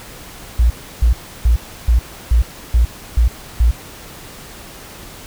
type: tone bursts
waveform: sine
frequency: 58.27 Hz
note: A#1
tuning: in tune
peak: -8 dBFS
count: 8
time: 0.59-3.71 s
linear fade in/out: 5 ms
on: 110 ms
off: 320 ms
effects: pink hiss -36 dBFS RMS until 5.26 s